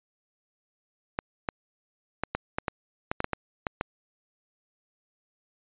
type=clicks; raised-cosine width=0.5 ms; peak=-12 dBFS; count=12; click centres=1.189 / 1.488 / 2.236 / 2.35 / 2.585 / 2.682 / 3.115 / 3.204 / 3.244 / 3.333 / 3.668 / 3.811 s; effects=resampled to 8000 Hz